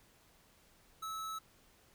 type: tone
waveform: square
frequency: 1300 Hz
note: E6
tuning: 24 cents flat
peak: -40 dBFS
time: 1.02-1.39 s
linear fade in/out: 10 ms
effects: pink hiss -66 dBFS RMS until 1.94 s